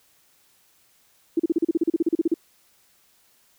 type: tone bursts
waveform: sine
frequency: 330.2 Hz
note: E4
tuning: 3 cents sharp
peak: -16 dBFS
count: 16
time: 1.37-2.341 s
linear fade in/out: 5 ms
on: 26 ms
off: 37 ms
effects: white hiss -61 dBFS RMS until 3.58 s